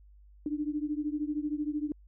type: beating tone pair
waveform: sine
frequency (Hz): 293.7 / 306.7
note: D4 / D#4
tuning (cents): 0 / -25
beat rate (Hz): 13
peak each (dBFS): -32 / -34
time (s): 0.46-1.92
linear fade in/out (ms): 2
effects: added 50 Hz sine -53 dBFS peak until 2.07 s